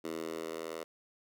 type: tone with high-pass filter sweep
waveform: 10% pulse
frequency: 81.3 Hz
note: E2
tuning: 23 cents flat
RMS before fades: -40 dBFS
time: 0.04-0.84 s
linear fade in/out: 10 ms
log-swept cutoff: 330 to 520 Hz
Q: 1.9
effects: none